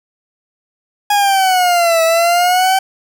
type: exponential two-way sweep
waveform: 40% pulse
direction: down then up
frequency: 830.6 to 650 to 771 Hz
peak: -9 dBFS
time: 1.1-2.79 s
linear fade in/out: 5 ms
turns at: 2.03 s
effects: none